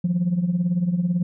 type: tone with tremolo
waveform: sine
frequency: 176.4 Hz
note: F3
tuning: 18 cents sharp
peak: -14 dBFS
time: 0.04-1.23 s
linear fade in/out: 5 ms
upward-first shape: triangle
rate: 18 Hz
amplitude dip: 80%
effects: tanh soft clip ceiling -14 dBFS